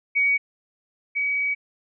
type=tone pair in turn; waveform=sine; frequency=2253 / 2269 Hz; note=C#7 / C#7; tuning=+28 / +40 cents; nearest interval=unison; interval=12 cents; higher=second; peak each=-17 / -21 dBFS; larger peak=first; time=0.15-0.38 / 1.15-1.55 s; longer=second; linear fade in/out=20 ms; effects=none